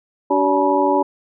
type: tone cluster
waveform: sine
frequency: 287.3 / 380.6 / 572 / 856 / 968 Hz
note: D4 / F#4 / D5 / A5 / B5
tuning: -38 / +49 / -46 / -48 / -35 cents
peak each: -20 dBFS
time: 0.3-1.03 s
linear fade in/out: 10 ms
effects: none